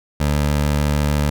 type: tone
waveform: 20% pulse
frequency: 73.42 Hz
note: D2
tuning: in tune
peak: -11 dBFS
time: 0.2-1.3 s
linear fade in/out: 5 ms
effects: none